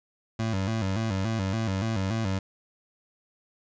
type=tone with vibrato; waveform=25% pulse; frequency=103.83 Hz; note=G#2; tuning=in tune; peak=-22 dBFS; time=0.39-2.39 s; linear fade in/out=5 ms; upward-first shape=square; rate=3.5 Hz; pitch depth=140 cents each way; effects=resampled to 16000 Hz + 10-bit